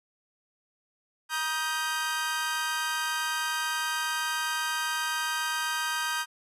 sawtooth chord, Eb major, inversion second, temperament equal with one note detuned, 950.3 / 1244.5 / 1568 Hz, Bb5 / Eb6 / G6, +33 / 0 / 0 cents, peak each -30 / -30 / -27 dBFS, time 1.29-6.26 s, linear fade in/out 50 ms, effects resampled to 32000 Hz

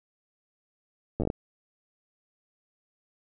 slowing click train, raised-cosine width 2 ms, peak -15 dBFS, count 7, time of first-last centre 1.2-1.301 s, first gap 9 ms, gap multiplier 1.25, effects none

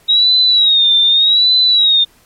sine tone with vibrato, 3792 Hz, A#7, 29 cents sharp, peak -7 dBFS, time 0.08-2.05 s, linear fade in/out 20 ms, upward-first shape sine, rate 0.84 Hz, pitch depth 100 cents each way, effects pink hiss -50 dBFS RMS until 2.25 s + MP3 64 kbps

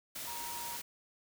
sine tone in noise, 945 Hz, A#5, 23 cents sharp, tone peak -43 dBFS, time 0.27-0.77 s, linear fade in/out 10 ms, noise white, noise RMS -42 dBFS, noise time 0.15-0.82 s, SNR -4 dB, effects none

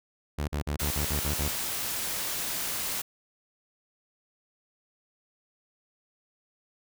sawtooth tone bursts, 73.42 Hz, D2, in tune, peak -24 dBFS, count 8, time 0.38-1.488 s, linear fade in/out 10 ms, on 100 ms, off 44 ms
white noise, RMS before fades -32 dBFS, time 0.79-3.02 s, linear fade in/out 10 ms
effects none

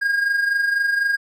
triangle tone with amplitude modulation, 1625 Hz, G#6, 38 cents flat, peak -13 dBFS, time 0.01-1.17 s, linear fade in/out 20 ms, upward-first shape sine, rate 24 Hz, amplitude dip 55%, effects none

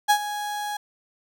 35% pulse tone with ADSR envelope, 830.6 Hz, G#5, in tune, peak -12 dBFS, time 0.08-0.77 s, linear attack 23 ms, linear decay 76 ms, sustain -14 dB, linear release 5 ms, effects none

